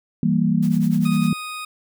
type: chord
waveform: sine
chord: E diminished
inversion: none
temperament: equal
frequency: 164.81 / 196 / 233.1 Hz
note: E3 / G3 / Bb3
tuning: 0 / 0 / 0 cents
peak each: -20 dBFS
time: 0.23-1.33 s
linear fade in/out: 2 ms
type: noise with tremolo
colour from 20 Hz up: white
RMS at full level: -39 dBFS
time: 0.62-1.29 s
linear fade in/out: 10 ms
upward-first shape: triangle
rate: 10 Hz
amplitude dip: 90%
type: tone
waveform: 20% pulse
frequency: 1244.5 Hz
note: D#6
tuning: in tune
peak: -24 dBFS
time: 1.05-1.65 s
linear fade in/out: 5 ms
effects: none